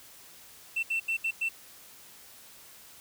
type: tone bursts at uneven times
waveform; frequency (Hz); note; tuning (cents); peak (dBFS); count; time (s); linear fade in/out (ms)
triangle; 2687; E7; +33; -24; 5; 0.76-0.83 / 0.9-1 / 1.08-1.17 / 1.24-1.31 / 1.41-1.49; 10
effects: tanh soft clip ceiling -21 dBFS + white hiss -52 dBFS RMS until 3 s